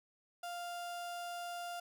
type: tone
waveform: 35% pulse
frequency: 698.5 Hz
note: F5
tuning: in tune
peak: -39 dBFS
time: 0.43-1.8 s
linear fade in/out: 5 ms
effects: none